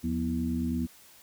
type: harmonic tone with a mistuned harmonic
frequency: 81.2 Hz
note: E2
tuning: 26 cents flat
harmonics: 1 / 2 / 3 / 4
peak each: -34 / -34 / -29 / -39 dBFS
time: 0.03-0.87 s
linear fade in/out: 20 ms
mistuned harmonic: 2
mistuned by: +120 cents
effects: white hiss -55 dBFS RMS until 1.22 s